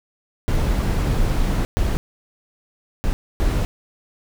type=noise bursts at uneven times; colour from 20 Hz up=brown; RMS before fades=-19 dBFS; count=4; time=0.48-1.65 / 1.77-1.97 / 3.04-3.13 / 3.4-3.65 s; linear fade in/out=0 ms; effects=none